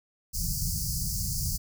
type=band-stop noise; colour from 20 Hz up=pink; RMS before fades=-30 dBFS; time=0.33-1.58 s; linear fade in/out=20 ms; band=190 to 4600 Hz; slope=96 dB/octave; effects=none